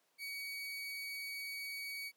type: tone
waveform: 30% pulse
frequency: 2254 Hz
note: C#7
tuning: 28 cents sharp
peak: -39 dBFS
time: 0.18-2.12 s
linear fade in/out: 50 ms
effects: pink hiss -75 dBFS RMS until 2.16 s + high-pass 400 Hz 12 dB/octave